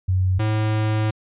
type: tone pair in turn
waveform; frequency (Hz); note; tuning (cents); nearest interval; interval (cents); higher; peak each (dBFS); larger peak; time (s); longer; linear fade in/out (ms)
sine / square; 92.9 / 108.19; F#2 / A2; +7 / -29; minor third; 264; second; -16 / -19; first; 0.08-0.39 / 0.39-1.11; second; 10
effects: resampled to 8000 Hz